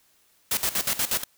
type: noise with tremolo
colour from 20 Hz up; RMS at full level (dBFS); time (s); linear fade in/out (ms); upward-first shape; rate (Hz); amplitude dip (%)
white; -24; 0.51-1.24; 5; square; 8.3; 80
effects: white hiss -63 dBFS RMS until 1.37 s